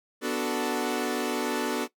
sawtooth chord, B minor seventh, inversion none, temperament equal, 246.9 / 293.7 / 370 / 440 Hz, B3 / D4 / F#4 / A4, 0 / 0 / 0 / 0 cents, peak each -28 dBFS, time 0.21-1.88 s, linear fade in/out 50 ms, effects noise-tail reverb RT60 0.1 s tail -17 dB re dry

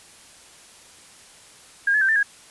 sine tone with pitch steps, 1619 / 1712 / 1566 / 1778 / 1647 Hz, G#6 / A6 / G6 / A6 / G#6, -45 / -48 / -2 / +18 / -15 cents, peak -16 dBFS, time 1.87-2.23 s, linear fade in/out 5 ms, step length 72 ms, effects white hiss -48 dBFS RMS until 2.5 s + resampled to 24000 Hz

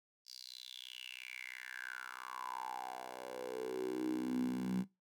10% pulse tone with high-pass filter sweep, 63 Hz, B1, 35 cents sharp, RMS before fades -42 dBFS, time 0.25-4.85 s, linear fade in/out 50 ms, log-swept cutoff 5000 to 180 Hz, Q 8, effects noise-tail reverb RT60 0.2 s tail -18 dB re dry

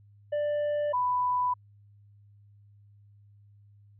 triangle / sine tone pair in turn, 590 / 992.9 Hz, D5 / B5, +8 / +9 cents, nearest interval major sixth, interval 901 cents, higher second, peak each -24 dBFS, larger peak neither, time 0.32-0.93 / 0.93-1.54 s, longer neither, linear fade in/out 10 ms, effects added 102 Hz sine -54 dBFS peak until 3.99 s + resampled to 8000 Hz

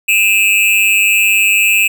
square tone with amplitude modulation, 2600 Hz, E7, 24 cents flat, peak -5 dBFS, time 0.08-1.88 s, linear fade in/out 10 ms, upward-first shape sine, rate 202 Hz, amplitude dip 95%, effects none

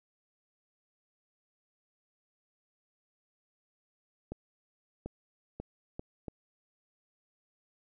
accelerating click train, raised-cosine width 2 ms, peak -25 dBFS, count 5, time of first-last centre 4.32-6.282 s, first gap 740 ms, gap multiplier 0.73, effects none

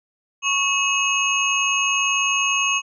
sine tone cluster, 1100 / 2579 / 2881 / 6490 Hz, C#6 / E7 / F#7 / G#8, -14 / -39 / -47 / -41 cents, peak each -24 / -21 / -24 / -25 dBFS, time 0.42-2.82 s, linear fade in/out 50 ms, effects none

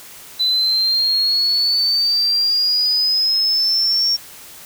sine exponential sweep, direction up, 3996 to 5530 Hz, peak -13 dBFS, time 0.39-4.17 s, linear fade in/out 20 ms, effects tanh soft clip ceiling -9 dBFS + white hiss -39 dBFS RMS until 4.65 s

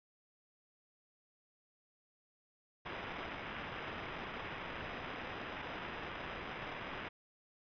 violet noise with sample-and-hold, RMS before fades -44 dBFS, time 2.85-7.09 s, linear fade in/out 10 ms, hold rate 4410 Hz, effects resampled to 11025 Hz

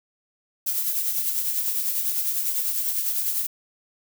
violet noise with tremolo, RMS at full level -23 dBFS, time 0.66-3.47 s, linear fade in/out 10 ms, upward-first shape triangle, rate 10 Hz, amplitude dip 50%, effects none

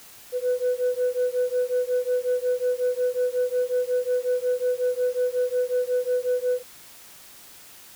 sine beating tone pair, 495.4 / 500.9 Hz, B4 / B4, +5 / +24 cents, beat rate 5.5 Hz, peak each -23 / -23 dBFS, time 0.32-6.63 s, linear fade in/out 50 ms, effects tanh soft clip ceiling -17 dBFS + white hiss -47 dBFS RMS until 7.95 s

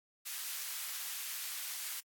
white high-pass noise, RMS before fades -41 dBFS, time 0.25-2.01 s, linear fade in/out 20 ms, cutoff 1400 Hz, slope 12 dB/octave, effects AAC 64 kbps

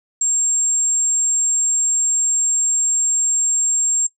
sine tone, 7459 Hz, A#8, in tune, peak -14 dBFS, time 0.21-4.07 s, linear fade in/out 5 ms, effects noise-tail reverb RT60 0.1 s tail -20 dB re dry

